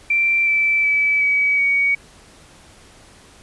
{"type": "tone with pitch steps", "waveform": "sine", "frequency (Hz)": [2351, 2325, 2300, 2275, 2250], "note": ["D7", "D7", "D7", "C#7", "C#7"], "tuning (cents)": [1, -18, -37, 44, 25], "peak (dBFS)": -14, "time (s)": [0.1, 1.95], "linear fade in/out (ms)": 5, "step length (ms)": 370, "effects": ["pink hiss -47 dBFS RMS until 3.42 s", "resampled to 24000 Hz"]}